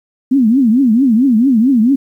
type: tone with vibrato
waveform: sine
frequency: 244.5 Hz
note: B3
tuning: 17 cents flat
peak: -7 dBFS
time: 0.31-1.96 s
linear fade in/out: 10 ms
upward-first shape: triangle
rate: 4.5 Hz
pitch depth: 280 cents each way
effects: 8-bit